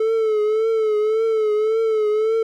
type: tone with vibrato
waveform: triangle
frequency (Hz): 436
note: A4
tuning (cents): -16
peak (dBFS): -14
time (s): 0-2.43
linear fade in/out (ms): 5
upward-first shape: triangle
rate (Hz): 1.8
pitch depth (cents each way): 67
effects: none